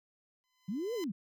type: tone with exponential growth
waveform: 10% pulse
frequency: 1016 Hz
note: B5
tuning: 49 cents sharp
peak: -33 dBFS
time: 0.44-1.04 s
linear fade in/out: 0 ms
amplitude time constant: 130 ms
type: linear two-way sweep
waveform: sine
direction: up then down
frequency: 168 to 497.7 to 168 Hz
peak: -33 dBFS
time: 0.68-1.12 s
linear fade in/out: 10 ms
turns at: 0.94 s
effects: none